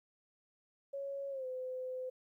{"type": "tone with pitch glide", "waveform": "sine", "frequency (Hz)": [554.4, 511.3], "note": ["C#5", "C5"], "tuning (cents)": [0, -40], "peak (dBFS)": -38, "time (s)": [0.93, 2.1], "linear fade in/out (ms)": 10, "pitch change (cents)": -140, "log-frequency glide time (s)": [1.3, 1.46], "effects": ["13-bit"]}